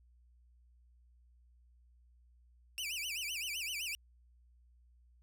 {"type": "tone with vibrato", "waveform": "sawtooth", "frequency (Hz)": 2641, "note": "E7", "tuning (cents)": 3, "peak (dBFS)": -34, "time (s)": [2.78, 3.95], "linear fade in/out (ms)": 0, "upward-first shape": "sine", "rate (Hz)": 7.8, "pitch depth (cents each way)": 250, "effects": ["added 60 Hz sine -62 dBFS peak until 5.22 s"]}